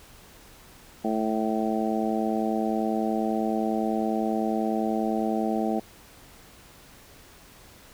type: harmonic tone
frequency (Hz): 110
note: A2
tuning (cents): 0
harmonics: 2 / 3 / 4 / 5 / 6 / 7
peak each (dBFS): -27 / -30 / -33 / -36 / -32 / -31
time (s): 1.04-5.8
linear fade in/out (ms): 10
effects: pink hiss -51 dBFS RMS until 7.93 s